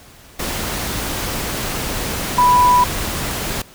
sine tone in noise, 987.8 Hz, B5, in tune, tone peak -9 dBFS, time 2.38-2.84 s, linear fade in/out 5 ms, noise pink, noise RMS -23 dBFS, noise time 0.39-3.62 s, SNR +11 dB, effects pink hiss -44 dBFS RMS until 3.74 s

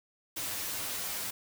white noise with comb filter, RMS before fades -36 dBFS, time 0.36-1.31 s, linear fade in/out 10 ms, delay 9.8 ms, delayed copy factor +0.9, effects none

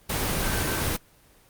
sine tone in noise, 1550 Hz, G6, 20 cents flat, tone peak -34 dBFS, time 0.41-0.82 s, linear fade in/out 10 ms, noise pink, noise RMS -26 dBFS, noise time 0.09-0.97 s, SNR -11 dB, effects pink hiss -57 dBFS RMS until 1.49 s + Opus 24 kbps

